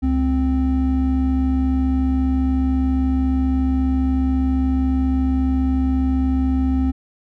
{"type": "tone pair together", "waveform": "triangle", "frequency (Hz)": [69.07, 261.6], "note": ["C#2", "C4"], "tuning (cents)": [-6, 0], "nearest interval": "octave + major seventh", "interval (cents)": 2306, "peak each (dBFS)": [-17, -16], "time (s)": [0.02, 6.92], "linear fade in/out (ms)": 20, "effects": []}